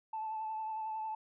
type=tone with vibrato; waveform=sine; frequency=875 Hz; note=A5; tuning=10 cents flat; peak=-35 dBFS; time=0.13-1.15 s; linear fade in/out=5 ms; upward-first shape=sine; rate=11 Hz; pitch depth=22 cents each way; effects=tanh soft clip ceiling -31 dBFS